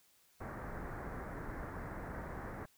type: low-pass noise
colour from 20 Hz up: pink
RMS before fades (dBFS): -44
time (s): 0.4-2.66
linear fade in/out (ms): 10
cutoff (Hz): 1900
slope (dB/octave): 48
effects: white hiss -69 dBFS RMS until 2.77 s